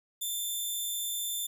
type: tone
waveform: 10% pulse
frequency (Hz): 3549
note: A7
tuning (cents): +14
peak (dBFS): -24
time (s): 0.21-1.47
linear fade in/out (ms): 10
effects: none